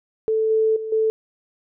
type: tone with level steps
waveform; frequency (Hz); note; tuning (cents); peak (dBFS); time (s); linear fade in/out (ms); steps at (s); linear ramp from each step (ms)
sine; 440; A4; 0; -17 / -15 / -26 / -16; 0.28-1.1; 0; 0.5 / 0.76 / 0.92; 5
effects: none